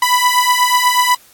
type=beating tone pair; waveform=sawtooth; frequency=987.8 / 996 Hz; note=B5 / B5; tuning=0 / +14 cents; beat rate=8.2 Hz; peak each=-10 dBFS; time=0.02-1.15 s; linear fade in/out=5 ms; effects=white hiss -47 dBFS RMS until 1.33 s + AAC 64 kbps